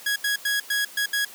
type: tone bursts at uneven times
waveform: sawtooth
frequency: 1661 Hz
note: G#6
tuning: in tune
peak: -18 dBFS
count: 6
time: 0.06-0.16 / 0.24-0.36 / 0.45-0.6 / 0.7-0.85 / 0.97-1.06 / 1.13-1.25 s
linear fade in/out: 5 ms
effects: white hiss -44 dBFS RMS until 1.34 s + high-pass 200 Hz 12 dB/octave